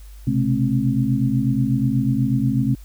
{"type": "tone cluster", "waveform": "sine", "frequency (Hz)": [125.5, 133.7, 216.3, 267.9], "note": ["B2", "C3", "A3", "C4"], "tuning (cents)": [28, 38, -29, 41], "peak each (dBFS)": -22, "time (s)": [0.27, 2.75], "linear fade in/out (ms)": 5, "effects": ["added 50 Hz sine -37 dBFS peak until 2.84 s", "white hiss -53 dBFS RMS until 2.84 s"]}